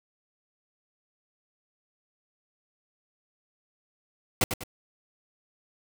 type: noise with echo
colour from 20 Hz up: pink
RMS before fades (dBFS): -22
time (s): 4.41-4.44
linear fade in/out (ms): 2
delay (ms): 98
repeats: 2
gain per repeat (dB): -8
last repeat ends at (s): 4.636
effects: none